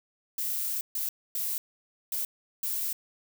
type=noise bursts at uneven times; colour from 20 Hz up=violet; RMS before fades=-31 dBFS; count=5; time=0.38-0.81 / 0.95-1.09 / 1.35-1.58 / 2.12-2.25 / 2.63-2.93 s; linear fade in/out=2 ms; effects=none